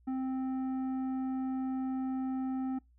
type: tone with tanh clipping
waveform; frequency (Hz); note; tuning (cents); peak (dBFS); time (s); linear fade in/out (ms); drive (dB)
triangle; 261.6; C4; 0; -33; 0.07-2.79; 10; 13
effects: noise-tail reverb RT60 0.2 s tail -24 dB re dry + added 60 Hz sine -61 dBFS peak until 2.98 s